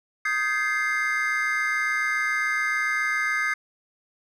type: chord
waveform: triangle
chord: Ab major seventh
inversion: second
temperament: equal with one note detuned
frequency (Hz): 1244.5 / 1568 / 1695.1 / 2093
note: Eb6 / G6 / Ab6 / C7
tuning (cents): 0 / 0 / +35 / 0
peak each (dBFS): -28 / -27 / -28 / -24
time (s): 0.25-3.54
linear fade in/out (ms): 5
effects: none